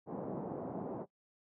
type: band-pass noise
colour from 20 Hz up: pink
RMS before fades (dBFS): -41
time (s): 0.06-1.06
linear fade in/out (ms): 50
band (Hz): 150 to 790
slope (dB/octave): 24
effects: noise-tail reverb RT60 0.1 s tail -19 dB re dry